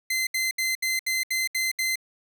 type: tone bursts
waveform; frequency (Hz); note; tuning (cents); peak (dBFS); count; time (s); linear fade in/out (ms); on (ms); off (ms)
sawtooth; 2066; C7; -22; -20; 8; 0.1-1.957; 5; 170; 71
effects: none

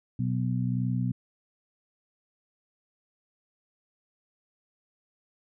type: harmonic tone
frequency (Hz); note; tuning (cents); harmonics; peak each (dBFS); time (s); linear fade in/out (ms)
62; B1; +7; 2 / 3 / 4; -27 / -31 / -33; 0.19-1.12; 5
effects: none

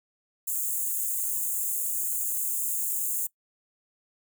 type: high-pass noise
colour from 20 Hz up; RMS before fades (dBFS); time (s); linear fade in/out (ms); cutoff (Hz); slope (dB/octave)
white; -29; 0.47-3.27; 10; 6700; 96
effects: noise-tail reverb RT60 0.1 s tail -21 dB re dry

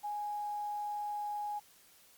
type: tone with quantisation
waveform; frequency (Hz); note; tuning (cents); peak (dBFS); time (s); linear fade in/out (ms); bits
sine; 830.6; G#5; 0; -35; 0.03-1.6; 20; 10
effects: white hiss -62 dBFS RMS until 2.17 s + Opus 48 kbps

